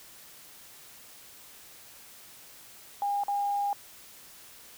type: tone with dropouts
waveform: sine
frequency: 810 Hz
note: G#5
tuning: 43 cents flat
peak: -26 dBFS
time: 3.02-3.73 s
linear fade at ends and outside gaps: 1 ms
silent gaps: 3.236-3.282 s
effects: white hiss -51 dBFS RMS until 4.77 s